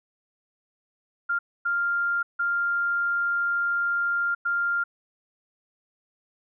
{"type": "tone bursts at uneven times", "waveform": "sine", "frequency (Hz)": 1396.9, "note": "F6", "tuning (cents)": 0, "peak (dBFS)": -22, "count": 4, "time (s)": [[1.29, 1.39], [1.65, 2.23], [2.39, 4.35], [4.45, 4.84]], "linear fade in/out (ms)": 10, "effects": []}